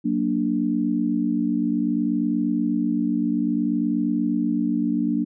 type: chord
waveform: sine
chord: Gb augmented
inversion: none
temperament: equal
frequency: 185 / 233.1 / 293.7 Hz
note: Gb3 / Bb3 / D4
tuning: 0 / 0 / 0 cents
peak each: -27 / -23 / -23 dBFS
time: 0.04-5.25 s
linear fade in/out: 20 ms
effects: none